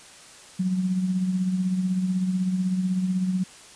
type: tone with tremolo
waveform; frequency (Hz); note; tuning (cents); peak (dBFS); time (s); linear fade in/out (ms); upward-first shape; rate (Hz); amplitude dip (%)
sine; 185; F#3; 0; -19; 0.59-3.44; 10; triangle; 16; 55
effects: white hiss -47 dBFS RMS until 3.75 s + resampled to 22050 Hz